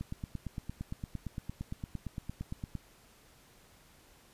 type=click train; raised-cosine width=5 ms; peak=-25 dBFS; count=25; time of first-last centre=0.01-2.753 s; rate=8.75 Hz; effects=pink hiss -61 dBFS RMS until 4.33 s + resampled to 32000 Hz